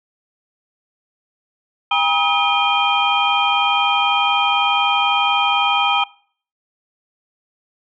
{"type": "tone cluster", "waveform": "sine", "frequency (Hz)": [806, 958, 1270, 2438, 3161], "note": ["G5", "A#5", "D#6", "D#7", "G7"], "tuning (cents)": [48, 47, 35, -36, 14], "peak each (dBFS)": -20, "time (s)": [1.91, 6.04], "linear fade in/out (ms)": 5, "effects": ["noise-tail reverb RT60 0.5 s tail -21 dB re dry", "tanh soft clip ceiling -2 dBFS"]}